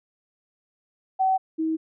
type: tone pair in turn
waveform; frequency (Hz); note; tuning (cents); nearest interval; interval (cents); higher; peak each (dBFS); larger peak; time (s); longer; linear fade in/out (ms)
sine; 760 / 319.5; F#5 / D#4; +46 / +46; octave + minor third; 1500; first; -18 / -22; first; 1.19-1.38 / 1.58-1.77; neither; 20
effects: none